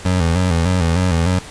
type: tone with vibrato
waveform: 25% pulse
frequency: 87.31 Hz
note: F2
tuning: in tune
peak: -10 dBFS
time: 0.05-1.39 s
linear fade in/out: 5 ms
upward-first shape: square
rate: 3.3 Hz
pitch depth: 84 cents each way
effects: pink hiss -35 dBFS RMS until 1.5 s + resampled to 22050 Hz